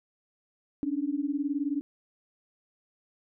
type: beating tone pair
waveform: sine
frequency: 277.2 / 296.2 Hz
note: C#4 / D4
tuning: 0 / +15 cents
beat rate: 19 Hz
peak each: -30 dBFS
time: 0.83-1.81 s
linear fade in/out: 0 ms
effects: none